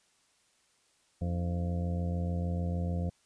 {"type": "harmonic tone with a mistuned harmonic", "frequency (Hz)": 86.7, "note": "F2", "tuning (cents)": -12, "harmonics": [1, 2, 3, 4, 5, 6, 7, 8], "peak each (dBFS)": [-31, -34, -46, -49, -49, -43, -54, -47], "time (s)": [1.21, 3.1], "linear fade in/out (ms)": 10, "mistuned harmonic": 4, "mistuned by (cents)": -120, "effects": ["white hiss -69 dBFS RMS until 3.25 s", "resampled to 22050 Hz"]}